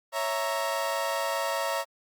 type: chord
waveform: 30% pulse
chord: A# diminished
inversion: first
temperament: equal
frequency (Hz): 554.4 / 659.3 / 932.3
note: C#5 / E5 / A#5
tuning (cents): 0 / 0 / 0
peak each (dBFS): -29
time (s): 0.12-1.85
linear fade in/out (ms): 50
effects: Opus 48 kbps